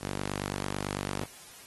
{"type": "tone with high-pass filter", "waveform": "sawtooth", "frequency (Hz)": 49, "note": "G1", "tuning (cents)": 0, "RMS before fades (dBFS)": -35, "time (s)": [0, 1.26], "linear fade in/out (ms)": 50, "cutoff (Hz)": 140, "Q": 0.58, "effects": ["white hiss -50 dBFS RMS until 1.66 s", "AAC 32 kbps"]}